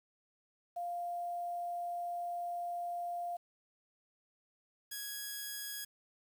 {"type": "tone pair in turn", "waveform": ["sine", "5% pulse"], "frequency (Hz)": [698.5, 1661.3], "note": ["F5", "G#6"], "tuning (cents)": [0, 0], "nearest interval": "octave + minor third", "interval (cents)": 1500, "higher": "second", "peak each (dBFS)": [-36, -29], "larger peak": "second", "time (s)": [[0.76, 3.37], [4.91, 5.85]], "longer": "first", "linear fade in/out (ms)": 10, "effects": ["10-bit"]}